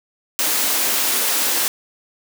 white high-pass noise, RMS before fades -19 dBFS, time 0.39-1.68 s, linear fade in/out 0 ms, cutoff 230 Hz, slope 24 dB/octave, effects none

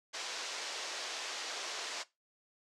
white band-pass noise, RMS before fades -41 dBFS, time 0.13-2.04 s, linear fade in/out 20 ms, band 370 to 6300 Hz, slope 24 dB/octave, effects noise-tail reverb RT60 0.2 s tail -18 dB re dry + low-pass 10000 Hz 12 dB/octave

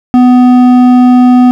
triangle tone with hard clipping, 249.2 Hz, B3, 16 cents sharp, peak -3 dBFS, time 0.14-1.51 s, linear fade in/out 0 ms, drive 12 dB, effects none

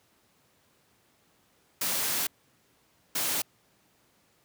white noise bursts at uneven times, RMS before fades -29 dBFS, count 2, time 1.81-2.27 / 3.15-3.42 s, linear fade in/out 5 ms, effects pink hiss -66 dBFS RMS until 4.44 s + high-pass 100 Hz 12 dB/octave

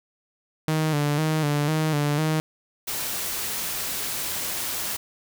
sawtooth tone with vibrato, 151.4 Hz, D#3, 47 cents flat, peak -17 dBFS, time 0.68-2.4 s, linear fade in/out 0 ms, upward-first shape square, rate 2 Hz, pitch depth 58 cents each way
white noise, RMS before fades -29 dBFS, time 2.87-4.97 s, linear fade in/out 10 ms
effects none

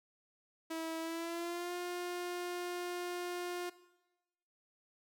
sawtooth tone with pitch glide, 324.9 to 354.3 Hz, E4 to F4, -25 to +25 cents, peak -34 dBFS, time 0.7-3.7 s, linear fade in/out 10 ms, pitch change +150 cents, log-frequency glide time 0.99-1.73 s, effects noise-tail reverb RT60 1.0 s tail -17 dB re dry

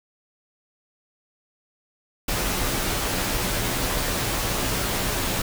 pink noise with comb filter, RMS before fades -25 dBFS, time 2.28-5.42 s, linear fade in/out 5 ms, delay 13 ms, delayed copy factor -0.55, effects none

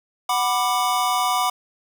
square chord, B minor, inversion second, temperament just, 740.8 / 987.8 / 1185.3 Hz, F#5 / B5 / D6, +2 / 0 / +16 cents, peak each -24 dBFS, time 0.29-1.5 s, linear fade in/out 5 ms, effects none

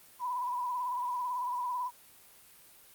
sine tone with vibrato, 987.8 Hz, B5, in tune, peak -31 dBFS, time 0.19-1.91 s, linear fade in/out 50 ms, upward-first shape sine, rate 18 Hz, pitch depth 51 cents each way, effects white hiss -57 dBFS RMS until 2.94 s + Opus 32 kbps

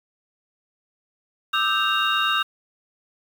sine tone cluster, 1191 / 1299 / 1562 / 2787 / 3732 Hz, D6 / E6 / G6 / F7 / A#7, +24 / -26 / -7 / -4 / +1 cents, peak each -25 dBFS, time 1.53-2.43 s, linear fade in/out 10 ms, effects tanh soft clip ceiling -9 dBFS + 7-bit

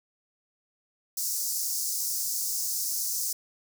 pink high-pass noise, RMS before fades -30 dBFS, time 1.17-3.33 s, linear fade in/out 5 ms, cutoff 5100 Hz, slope 48 dB/octave, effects none

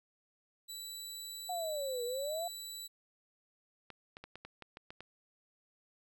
20% pulse tone, 3951 Hz, B7, in tune, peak -37 dBFS, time 0.68-2.88 s, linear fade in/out 20 ms
sine exponential two-way sweep, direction down then up, 740 to 470 to 714 Hz, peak -35 dBFS, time 1.49-2.48 s, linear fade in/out 5 ms, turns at 2.04 s
clicks, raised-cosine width 0.3 ms, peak -31 dBFS, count 9, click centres 3.903 / 4.169 / 4.24 / 4.356 / 4.45 / 4.623 / 4.771 / 4.905 / 5.006 s
effects none

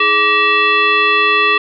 sine tone with frequency modulation, 1906 Hz, A#6, 38 cents sharp, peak -9 dBFS, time 0-1.58 s, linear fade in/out 5 ms, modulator 743 Hz, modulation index 1.7, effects none

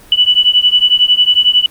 sine beating tone pair, 2959 / 2970 Hz, F#7 / F#7, -1 / +6 cents, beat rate 11 Hz, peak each -10 dBFS, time 0.12-1.66 s, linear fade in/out 2 ms, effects pink hiss -41 dBFS RMS until 1.7 s + Opus 32 kbps

